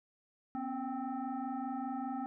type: tone with frequency modulation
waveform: sine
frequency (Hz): 271.5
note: C#4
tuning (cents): -36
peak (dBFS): -35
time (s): 0.55-2.26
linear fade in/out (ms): 0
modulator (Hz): 518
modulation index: 1.4
effects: none